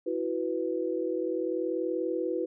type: chord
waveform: sine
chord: E suspended second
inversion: none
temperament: equal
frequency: 329.6 / 370 / 493.9 Hz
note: E4 / F#4 / B4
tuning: 0 / 0 / 0 cents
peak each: -32 dBFS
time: 0.06-2.46 s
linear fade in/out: 10 ms
effects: none